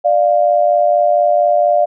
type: tone pair together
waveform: sine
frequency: 594.2 / 698.5 Hz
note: D5 / F5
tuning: +20 / 0 cents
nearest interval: minor third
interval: 280 cents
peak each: -12 dBFS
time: 0.04-1.86 s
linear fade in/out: 20 ms
effects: none